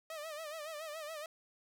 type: tone with vibrato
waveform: sawtooth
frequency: 620 Hz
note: D#5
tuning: 6 cents flat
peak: -38 dBFS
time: 0.1-1.26 s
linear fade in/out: 2 ms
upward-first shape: sine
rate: 7.1 Hz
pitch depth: 95 cents each way
effects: none